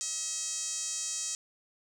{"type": "tone with band-pass filter", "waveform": "5% pulse", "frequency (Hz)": 640, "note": "D#5", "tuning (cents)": 49, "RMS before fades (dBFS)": -35, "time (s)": [0.01, 1.35], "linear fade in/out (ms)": 0, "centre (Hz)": 7100, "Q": 3.1, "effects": []}